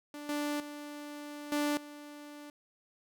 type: tone with level steps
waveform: sawtooth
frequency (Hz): 293.6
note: D4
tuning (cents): 0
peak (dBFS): -38 / -28 / -38 / -25 / -42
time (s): 0.14-2.5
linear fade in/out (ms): 2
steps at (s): 0.29 / 0.6 / 1.52 / 1.77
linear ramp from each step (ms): 2
effects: none